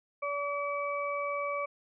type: harmonic tone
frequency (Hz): 573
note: D5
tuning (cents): -43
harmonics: 1 / 2 / 4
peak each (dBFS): -34 / -34 / -38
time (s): 0.22-1.66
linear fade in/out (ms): 10
effects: none